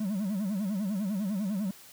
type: tone with vibrato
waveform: triangle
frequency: 200.6 Hz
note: G3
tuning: 40 cents sharp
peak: -26 dBFS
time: 0-1.71 s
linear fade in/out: 5 ms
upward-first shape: sine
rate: 10 Hz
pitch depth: 160 cents each way
effects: white hiss -52 dBFS RMS until 1.92 s + high-pass 80 Hz 12 dB/octave